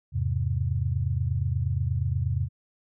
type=chord; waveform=sine; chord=E augmented; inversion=none; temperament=equal with one note detuned; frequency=82.41 / 102.4 / 130.81 Hz; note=E2 / G#2 / B#2; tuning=0 / -24 / 0 cents; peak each=-28 dBFS; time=0.12-2.49 s; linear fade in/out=50 ms; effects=none